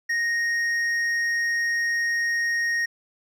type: tone with hard clipping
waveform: triangle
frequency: 1864.7 Hz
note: A#6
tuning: in tune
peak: -23 dBFS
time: 0.09-2.86 s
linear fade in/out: 10 ms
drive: 9 dB
effects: none